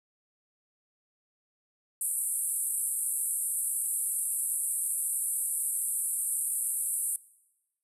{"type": "band-pass noise", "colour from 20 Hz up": "pink", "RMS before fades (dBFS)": -31, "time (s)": [2.01, 7.16], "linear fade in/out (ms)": 2, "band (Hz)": [8300, 12000], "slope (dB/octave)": 96, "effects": ["noise-tail reverb RT60 1.0 s tail -21 dB re dry"]}